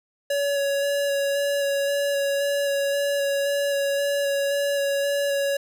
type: tone with vibrato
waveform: square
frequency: 563 Hz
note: C#5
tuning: 27 cents sharp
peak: -22 dBFS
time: 0.3-5.57 s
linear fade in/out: 5 ms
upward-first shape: square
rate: 1.9 Hz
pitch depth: 11 cents each way
effects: none